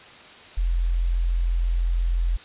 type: tone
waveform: sine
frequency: 42.96 Hz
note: F1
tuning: 28 cents flat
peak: -19 dBFS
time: 0.57-2.37 s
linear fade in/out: 10 ms
effects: white hiss -45 dBFS RMS until 2.44 s + resampled to 8000 Hz